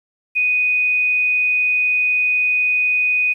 sine tone, 2488 Hz, D#7, 1 cent flat, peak -14 dBFS, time 0.35-3.34 s, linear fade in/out 20 ms, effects 9-bit

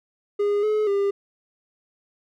triangle tone with pitch steps, 409.7 / 426.9 / 399.8 Hz, G#4 / G#4 / G4, -24 / +48 / +34 cents, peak -17 dBFS, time 0.39-1.11 s, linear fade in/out 10 ms, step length 240 ms, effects none

